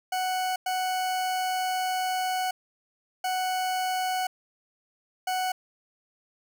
40% pulse tone bursts at uneven times, 742 Hz, F#5, 5 cents sharp, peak -25 dBFS, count 4, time 0.12-0.56 / 0.66-2.51 / 3.24-4.27 / 5.27-5.52 s, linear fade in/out 5 ms, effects none

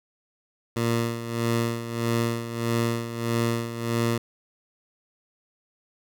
15% pulse tone with tremolo, 116.54 Hz, A#2, in tune, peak -15 dBFS, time 0.76-4.18 s, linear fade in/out 5 ms, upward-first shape sine, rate 1.6 Hz, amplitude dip 70%, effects none

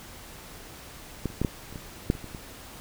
clicks, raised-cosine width 3 ms, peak -14 / -30 / -13 / -11 / -30 / -25 / -8 / -28 / -26 / -24 dBFS, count 10, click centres 1.257 / 1.302 / 1.416 / 1.448 / 1.726 / 1.758 / 2.101 / 2.152 / 2.243 / 2.348 s, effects pink hiss -45 dBFS RMS until 2.8 s

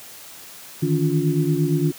sine tone cluster, 150.7 / 159.4 / 285.6 / 352.9 Hz, D3 / D#3 / D4 / F4, +45 / +42 / -48 / +18 cents, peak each -21 / -22 / -24 / -24 dBFS, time 0.82-1.92 s, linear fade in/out 10 ms, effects white hiss -41 dBFS RMS until 1.98 s + high-pass 80 Hz 12 dB/octave

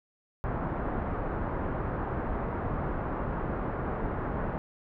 pink low-pass noise, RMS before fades -32 dBFS, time 0.44-4.58 s, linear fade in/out 0 ms, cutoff 1400 Hz, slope 24 dB/octave, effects none

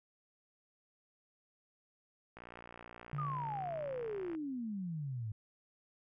click train, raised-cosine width 0.5 ms, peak -35 dBFS, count 118, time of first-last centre 2.37-4.35 s, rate 59.1 Hz
sine tone with exponential decay, 144 Hz, D3, 34 cents flat, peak -35 dBFS, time 3.13-4.84 s, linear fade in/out 0 ms, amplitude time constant 370 ms
sine exponential sweep, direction down, 1260 to 103.83 Hz, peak -37 dBFS, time 3.18-5.32 s, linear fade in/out 5 ms
effects none

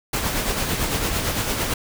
pink noise with tremolo, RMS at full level -22 dBFS, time 0.13-1.74 s, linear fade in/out 5 ms, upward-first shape sine, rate 8.9 Hz, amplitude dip 40%, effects none

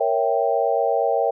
sine chord, A# diminished seventh, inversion none, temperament equal, 466.2 / 554.4 / 659.3 / 784 Hz, A#4 / C#5 / E5 / G5, 0 / 0 / 0 / 0 cents, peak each -23 dBFS, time 0-1.31 s, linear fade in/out 10 ms, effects none

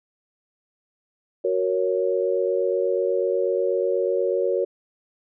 sine chord, F# major, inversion none, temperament equal, 370 / 466.2 / 554.4 Hz, F#4 / A#4 / C#5, 0 / 0 / 0 cents, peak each -24 dBFS, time 1.44-4.65 s, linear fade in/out 10 ms, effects none

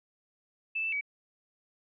sine tone with pitch steps, 2635 / 2652 / 2274 Hz, E7 / E7 / C#7, -1 / +10 / +44 cents, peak -29 dBFS, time 0.75-1.011 s, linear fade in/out 10 ms, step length 87 ms, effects none

